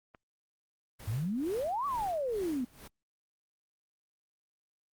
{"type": "click", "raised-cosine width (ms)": 0.5, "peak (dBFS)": -36, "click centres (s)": 0.148}
{"type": "noise with tremolo", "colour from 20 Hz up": "pink", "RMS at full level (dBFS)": -46, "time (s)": [0.99, 2.88], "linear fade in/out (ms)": 10, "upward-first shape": "sine", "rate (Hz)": 2.2, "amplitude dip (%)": 85}
{"type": "exponential two-way sweep", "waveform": "sine", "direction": "up then down", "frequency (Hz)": [96.8, 1174.7, 236.4], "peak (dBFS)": -30, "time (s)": [1.07, 2.65], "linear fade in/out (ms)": 10, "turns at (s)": 1.86}
{"effects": ["Opus 24 kbps"]}